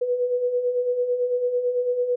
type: beating tone pair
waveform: sine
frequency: 485.3 / 494.3 Hz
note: B4 / B4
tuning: -30 / +1 cents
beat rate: 9 Hz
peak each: -29 / -21 dBFS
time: 0.01-2.16 s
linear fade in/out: 10 ms
effects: none